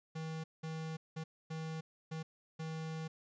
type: tone bursts at uneven times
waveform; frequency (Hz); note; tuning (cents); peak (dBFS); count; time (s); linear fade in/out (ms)
square; 159.7; D#3; +45; -40; 6; 0.15-0.44 / 0.63-0.97 / 1.16-1.24 / 1.5-1.81 / 2.11-2.23 / 2.59-3.08; 10
effects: resampled to 16000 Hz + 13-bit